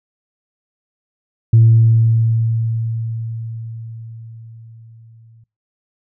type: tone with exponential decay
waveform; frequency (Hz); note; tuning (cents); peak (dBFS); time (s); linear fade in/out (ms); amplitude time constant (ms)
sine; 113.6; A#2; -44; -4; 1.53-5.44; 5; 850
effects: noise-tail reverb RT60 0.3 s tail -25 dB re dry + tanh soft clip ceiling -2 dBFS